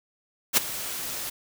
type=noise with ADSR envelope; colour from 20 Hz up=white; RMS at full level=-17 dBFS; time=0.53-1.3 s; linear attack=42 ms; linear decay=13 ms; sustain=-16 dB; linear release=8 ms; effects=none